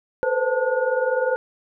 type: tone cluster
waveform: sine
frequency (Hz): 446.7 / 502 / 522 / 885 / 1446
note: A4 / B4 / C5 / A5 / F#6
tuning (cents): +26 / +28 / -4 / +10 / -40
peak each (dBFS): -31 / -22 / -23 / -29 / -28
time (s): 0.23-1.36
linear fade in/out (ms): 0
effects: none